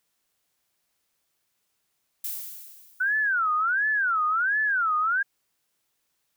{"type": "noise with exponential decay", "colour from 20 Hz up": "violet", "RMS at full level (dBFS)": -30, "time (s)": [2.24, 3.35], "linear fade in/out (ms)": 5, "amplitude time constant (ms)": 240}
{"type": "tone with vibrato", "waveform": "sine", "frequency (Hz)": 1462, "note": "F#6", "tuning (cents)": -21, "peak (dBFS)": -21, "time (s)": [3, 5.23], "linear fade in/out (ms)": 10, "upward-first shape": "sine", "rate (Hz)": 1.4, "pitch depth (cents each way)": 300}
{"effects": ["white hiss -75 dBFS RMS until 6.36 s"]}